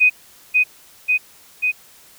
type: tone with echo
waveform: sine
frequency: 2498 Hz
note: D#7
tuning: 6 cents sharp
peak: -9 dBFS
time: 0-0.1 s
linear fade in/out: 20 ms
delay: 540 ms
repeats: 3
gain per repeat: -2 dB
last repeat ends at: 1.72 s
effects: white hiss -48 dBFS RMS until 2.18 s